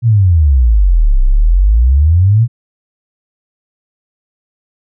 sine exponential two-way sweep, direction down then up, 122.2 to 30.87 to 122.2 Hz, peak -5 dBFS, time 0.02-2.48 s, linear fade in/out 50 ms, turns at 1.22 s, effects none

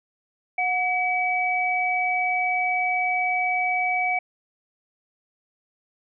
sine tone pair together, 730 / 2282 Hz, F#5 / C#7, -24 / +50 cents, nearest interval octave + minor sixth, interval 1974 cents, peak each -24 / -23 dBFS, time 0.58-4.19 s, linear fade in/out 5 ms, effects none

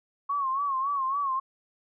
sine tone with vibrato, 1097 Hz, C#6, 18 cents flat, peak -25 dBFS, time 0.29-1.4 s, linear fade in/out 10 ms, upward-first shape sine, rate 3.6 Hz, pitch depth 87 cents each way, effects none

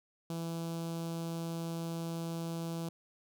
sawtooth tone with notch filter, 166.2 Hz, E3, 15 cents sharp, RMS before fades -38 dBFS, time 0.3-2.89 s, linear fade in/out 2 ms, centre 1900 Hz, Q 0.91, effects none

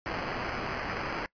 violet noise with sample-and-hold, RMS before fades -34 dBFS, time 0.06-1.26 s, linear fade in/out 0 ms, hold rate 3675 Hz, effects noise-tail reverb RT60 0.1 s tail -23 dB re dry + resampled to 11025 Hz

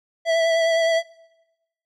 square tone with vibrato, 659.3 Hz, E5, in tune, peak -17 dBFS, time 0.25-1.03 s, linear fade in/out 50 ms, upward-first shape sine, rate 9.7 Hz, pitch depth 19 cents each way, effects noise-tail reverb RT60 1.0 s tail -24 dB re dry + low-pass 5000 Hz 12 dB/octave

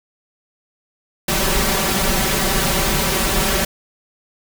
pink noise with comb filter, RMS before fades -18 dBFS, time 1.28-3.65 s, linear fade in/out 5 ms, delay 5.2 ms, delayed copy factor +1, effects none

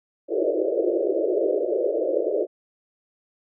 pink band-pass noise, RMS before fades -23 dBFS, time 0.28-2.47 s, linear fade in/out 50 ms, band 330 to 620 Hz, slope 96 dB/octave, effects none

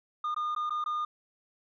sine tone with dropouts, 1218 Hz, D#6, 37 cents flat, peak -26 dBFS, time 0.24-1.05 s, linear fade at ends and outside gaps 5 ms, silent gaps 0.345-0.363 / 0.55-0.562 / 0.696-0.705 / 0.841-0.86 s, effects tanh soft clip ceiling -28 dBFS

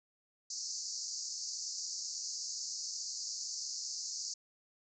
white band-pass noise, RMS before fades -41 dBFS, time 0.5-4.34 s, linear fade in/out 5 ms, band 4500 to 7000 Hz, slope 96 dB/octave, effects none

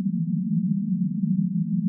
white band-pass noise, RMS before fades -24 dBFS, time 0-1.88 s, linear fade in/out 0 ms, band 160 to 220 Hz, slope 96 dB/octave, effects none

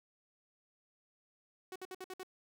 sawtooth tone bursts, 372.4 Hz, F#4, 11 cents sharp, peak -39 dBFS, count 6, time 1.72-2.232 s, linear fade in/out 2 ms, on 37 ms, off 58 ms, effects none

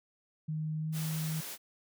sine tone with pitch glide, 155.56 to 157.82 Hz, D#3 to D#3, 0 to +25 cents, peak -32 dBFS, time 0.48-1.41 s, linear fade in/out 10 ms, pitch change +25 cents, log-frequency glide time 0.79-0.91 s
white high-pass noise, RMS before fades -42 dBFS, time 0.92-1.58 s, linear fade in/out 50 ms, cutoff 160 Hz, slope 24 dB/octave
effects none

